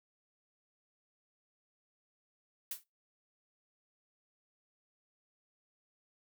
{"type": "noise with exponential decay", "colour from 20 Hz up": "blue", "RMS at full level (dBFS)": -34, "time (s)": [2.71, 2.84], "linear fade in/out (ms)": 5, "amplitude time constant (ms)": 27, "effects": ["noise-tail reverb RT60 0.2 s tail -19 dB re dry"]}